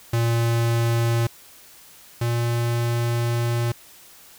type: tone pair in turn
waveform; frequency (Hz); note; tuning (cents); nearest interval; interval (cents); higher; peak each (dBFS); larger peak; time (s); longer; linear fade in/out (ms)
square; 116.54 / 118.17; A#2 / A#2; 0 / +24; unison; 24; second; -19 / -21; first; 0.13-1.27 / 2.21-3.72; second; 5
effects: white hiss -48 dBFS RMS until 4.38 s